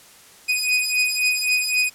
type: beating tone pair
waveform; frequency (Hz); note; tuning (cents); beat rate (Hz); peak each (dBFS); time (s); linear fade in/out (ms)
sawtooth; 2489 / 2492.8; D#7 / D#7; 0 / +3; 3.8; -18; 0.48-1.9; 20
effects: white hiss -48 dBFS RMS until 1.94 s + low-pass 12000 Hz 12 dB/octave